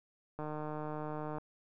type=click train; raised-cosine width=1 ms; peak=-27 dBFS; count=152; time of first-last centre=0.39-1.383 s; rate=152 Hz; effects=none